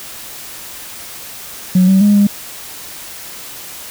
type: tone with pitch steps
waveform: sine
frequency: 183.9 / 191.4 / 205.9 / 203 Hz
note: F#3 / G3 / G#3 / G#3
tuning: -10 / -41 / -15 / -39 cents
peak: -5 dBFS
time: 1.75-2.27 s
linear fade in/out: 5 ms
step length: 130 ms
effects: tanh soft clip ceiling -3 dBFS + white hiss -31 dBFS RMS until 3.9 s